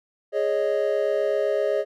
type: chord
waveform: triangle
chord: Ab suspended fourth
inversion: none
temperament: equal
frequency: 415.3 / 554.4 / 622.3 Hz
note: Ab4 / Db5 / Eb5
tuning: 0 / 0 / 0 cents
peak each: -23 dBFS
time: 0.32-1.85 s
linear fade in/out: 50 ms
effects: none